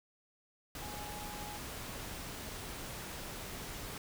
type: tone in noise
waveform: sine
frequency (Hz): 834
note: G#5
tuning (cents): +7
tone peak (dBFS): -47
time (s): 0.82-1.58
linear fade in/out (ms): 2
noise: pink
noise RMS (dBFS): -44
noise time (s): 0.75-3.98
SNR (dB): -6
effects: none